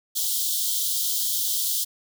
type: high-pass noise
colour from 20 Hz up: white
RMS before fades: -25 dBFS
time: 0.15-1.85 s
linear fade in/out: 20 ms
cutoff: 3100 Hz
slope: 96 dB/octave
effects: none